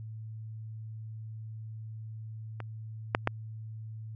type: clicks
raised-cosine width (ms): 0.5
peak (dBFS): -24 / -8 / -10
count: 3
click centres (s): 2.603 / 3.149 / 3.274
effects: added 110 Hz sine -39 dBFS peak until 4.15 s